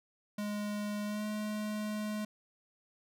square tone with pitch glide, 207.7 to 211.9 Hz, G#3 to G#3, 0 to +35 cents, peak -35 dBFS, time 0.38-2.25 s, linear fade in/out 5 ms, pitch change +35 cents, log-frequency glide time 1.05-1.25 s, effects none

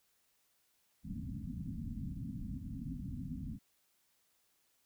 white low-pass noise, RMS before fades -42 dBFS, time 1.03-3.59 s, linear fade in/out 50 ms, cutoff 270 Hz, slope 96 dB/octave, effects white hiss -75 dBFS RMS until 4.85 s

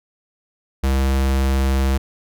square tone, 66.9 Hz, C2, 39 cents sharp, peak -16 dBFS, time 0.83-1.98 s, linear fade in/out 10 ms, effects none

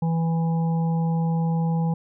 harmonic tone, 164.81 Hz, E3, in tune, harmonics 1 / 3 / 5 / 6, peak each -20 / -35 / -33 / -44 dBFS, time 0.02-1.94 s, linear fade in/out 5 ms, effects none

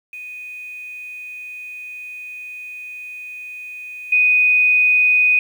sine tone with level steps, 2489 Hz, D#7, in tune, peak -30 / -11 dBFS, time 0.13-5.39 s, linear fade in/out 2 ms, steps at 4.12 s, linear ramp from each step 5 ms, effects 8-bit

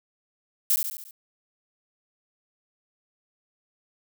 violet noise with echo, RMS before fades -21 dBFS, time 0.7-0.76 s, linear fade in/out 2 ms, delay 70 ms, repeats 5, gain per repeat -5 dB, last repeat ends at 1.11 s, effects none

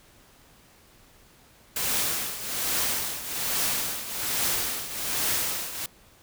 white noise with tremolo, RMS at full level -25 dBFS, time 1.76-5.86 s, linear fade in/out 2 ms, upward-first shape triangle, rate 1.2 Hz, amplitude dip 75%, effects pink hiss -56 dBFS RMS until 6.22 s

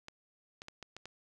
clicks, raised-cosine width 0.2 ms, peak -28 dBFS, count 6, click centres 0.084 / 0.619 / 0.684 / 0.827 / 0.966 / 1.056 s, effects none

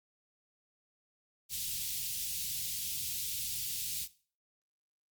white band-stop noise, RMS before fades -37 dBFS, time 1.49-4.08 s, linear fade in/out 50 ms, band 160 to 2900 Hz, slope 24 dB/octave, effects noise-tail reverb RT60 0.4 s tail -17 dB re dry + Opus 48 kbps

